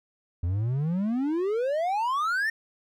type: exponential sweep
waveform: triangle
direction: up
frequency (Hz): 82.6 to 1859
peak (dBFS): -22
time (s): 0.43-2.5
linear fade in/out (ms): 5
effects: none